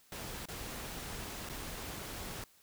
pink noise with dropouts, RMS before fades -43 dBFS, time 0.12-2.44 s, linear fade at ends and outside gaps 2 ms, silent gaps 0.456-0.485 / 1.49-1.496 s, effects white hiss -65 dBFS RMS until 2.62 s

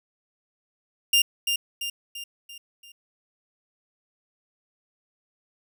sawtooth tone with echo, 2800 Hz, F7, 4 cents sharp, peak -13 dBFS, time 1.13-1.22 s, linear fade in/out 5 ms, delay 340 ms, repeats 5, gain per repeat -6 dB, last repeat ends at 2.92 s, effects none

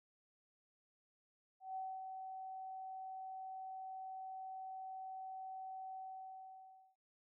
sine tone with ADSR envelope, 759 Hz, F#5, 44 cents sharp, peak -40 dBFS, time 1.6-6.96 s, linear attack 160 ms, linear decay 250 ms, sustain -5 dB, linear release 1000 ms, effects none

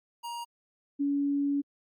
square / sine tone pair in turn, 944 / 283.2 Hz, A#5 / C#4, +22 / +37 cents, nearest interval octave + major sixth, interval 2085 cents, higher first, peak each -36 / -25 dBFS, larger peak second, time 0.23-0.45 / 0.99-1.62 s, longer second, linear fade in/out 20 ms, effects Opus 48 kbps

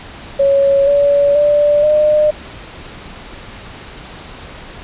sine tone with pitch steps, 554.4 / 570.6 / 587.4 / 604.6 Hz, C#5 / C#5 / D5 / D#5, 0 / +50 / 0 / -50 cents, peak -8 dBFS, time 0.39-2.31 s, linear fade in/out 10 ms, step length 480 ms, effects pink hiss -33 dBFS RMS until 4.83 s + resampled to 8000 Hz

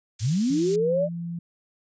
pink high-pass noise, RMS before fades -37 dBFS, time 0.19-0.76 s, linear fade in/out 5 ms, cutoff 5200 Hz, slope 12 dB/octave
sine linear sweep, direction up, 92.5 to 610 Hz, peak -20 dBFS, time 0.2-1.09 s, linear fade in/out 50 ms
sine tone, 170.2 Hz, F3, 44 cents flat, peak -29 dBFS, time 0.5-1.39 s, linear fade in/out 5 ms
effects resampled to 16000 Hz

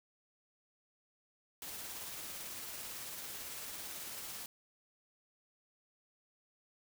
white noise with tremolo, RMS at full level -44 dBFS, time 1.62-4.46 s, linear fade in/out 2 ms, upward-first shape triangle, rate 18 Hz, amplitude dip 25%, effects none

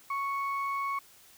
sine tone pair together, 1108 / 2216 Hz, C#6 / C#7, -1 / -1 cents, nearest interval octave, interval 1200 cents, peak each -29 / -37 dBFS, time 0.1-0.99 s, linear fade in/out 5 ms, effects tanh soft clip ceiling -24 dBFS + white hiss -57 dBFS RMS until 1.37 s

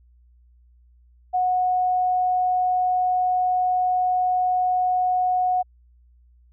sine tone, 732 Hz, F#5, 19 cents flat, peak -18 dBFS, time 1.33-5.63 s, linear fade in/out 20 ms, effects added 60 Hz sine -52 dBFS peak until 6.52 s

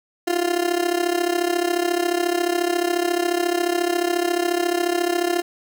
30% pulse tone with amplitude modulation, 349.2 Hz, F4, in tune, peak -13 dBFS, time 0.27-5.42 s, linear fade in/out 10 ms, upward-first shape sine, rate 34.2 Hz, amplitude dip 80%, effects none

